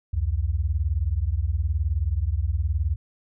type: beating tone pair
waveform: sine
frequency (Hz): 66.8 / 85.8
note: C2 / F2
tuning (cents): +36 / -30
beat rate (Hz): 19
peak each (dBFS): -24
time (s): 0.13-2.96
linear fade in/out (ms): 10
effects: none